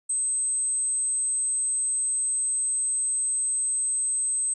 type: tone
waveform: sine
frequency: 8230 Hz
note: C9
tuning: 30 cents flat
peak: -23 dBFS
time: 0.09-4.54 s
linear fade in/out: 10 ms
effects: none